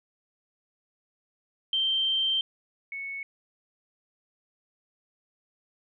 sine tone pair in turn, 3136 / 2210 Hz, G7 / C#7, 0 / -6 cents, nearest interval tritone, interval 606 cents, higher first, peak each -23 / -33 dBFS, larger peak first, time 1.73-2.41 / 2.92-3.23 s, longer first, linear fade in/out 2 ms, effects none

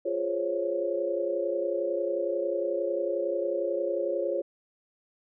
sine chord, Db major seventh, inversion first, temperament equal, 349.2 / 415.3 / 523.3 / 554.4 Hz, F4 / Ab4 / C5 / Db5, 0 / 0 / 0 / 0 cents, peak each -32 / -34 / -34 / -29 dBFS, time 0.05-4.42 s, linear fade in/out 10 ms, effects none

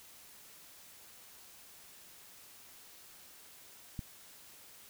click, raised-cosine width 5 ms, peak -26 dBFS, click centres 3.992 s, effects white hiss -56 dBFS RMS until 4.89 s

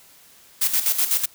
blue noise with tremolo, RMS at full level -19 dBFS, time 0.61-1.26 s, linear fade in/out 10 ms, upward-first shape square, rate 8 Hz, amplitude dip 65%, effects white hiss -51 dBFS RMS until 1.34 s

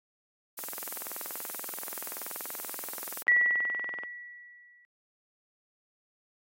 violet noise, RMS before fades -37 dBFS, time 0.57-3.23 s, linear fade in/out 10 ms
click train, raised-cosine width 0.5 ms, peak -25 dBFS, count 73, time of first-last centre 0.59-4.035 s, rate 20.9 Hz
sine tone with exponential decay, 1942 Hz, B6, 30 cents flat, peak -18 dBFS, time 3.28-4.85 s, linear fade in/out 0 ms, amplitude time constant 340 ms
effects high-pass 300 Hz 12 dB/octave + AAC 48 kbps

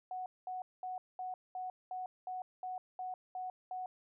sine tone bursts, 739 Hz, F#5, 2 cents flat, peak -38 dBFS, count 11, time 0.11-3.86 s, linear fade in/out 2 ms, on 150 ms, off 210 ms, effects none

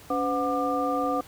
sine tone cluster, 282 / 507 / 730 / 1193 Hz, C#4 / B4 / F#5 / D6, +30 / +45 / -24 / +27 cents, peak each -29 dBFS, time 0.1-1.21 s, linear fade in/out 5 ms, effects pink hiss -49 dBFS RMS until 1.27 s

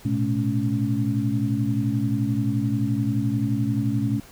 sine tone cluster, 112.4 / 123.9 / 215.1 / 280.2 Hz, A2 / B2 / A3 / C#4, +37 / +6 / -39 / +19 cents, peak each -26 dBFS, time 0.05-4.2 s, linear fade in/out 5 ms, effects pink hiss -48 dBFS RMS until 4.31 s

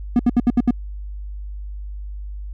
triangle tone bursts, 241.4 Hz, B3, 39 cents flat, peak -9 dBFS, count 6, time 0.16-0.708 s, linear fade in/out 2 ms, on 33 ms, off 70 ms, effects added 50 Hz sine -28 dBFS peak until 2.53 s

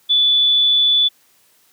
sine tone, 3467 Hz, A7, 26 cents flat, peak -11 dBFS, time 0.09-1.09 s, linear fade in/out 20 ms, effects white hiss -56 dBFS RMS until 1.72 s + high-pass 100 Hz 12 dB/octave

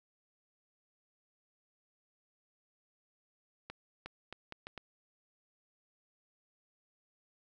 accelerating click train, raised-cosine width 0.3 ms, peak -27 dBFS, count 6, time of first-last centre 3.7-4.777 s, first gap 360 ms, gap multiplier 0.74, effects none

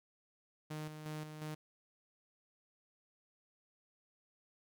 sawtooth tone with tremolo, 153.7 Hz, D#3, 21 cents flat, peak -37 dBFS, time 0.7-1.55 s, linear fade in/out 10 ms, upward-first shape square, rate 2.8 Hz, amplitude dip 50%, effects none

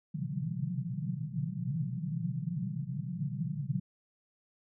white band-pass noise, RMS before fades -35 dBFS, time 0.14-3.8 s, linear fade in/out 5 ms, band 120 to 190 Hz, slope 96 dB/octave, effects none

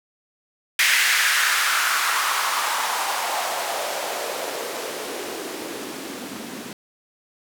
blue noise with band-pass filter sweep, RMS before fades -24 dBFS, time 0.79-6.73 s, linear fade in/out 2 ms, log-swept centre 2000 to 220 Hz, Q 2.6, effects none

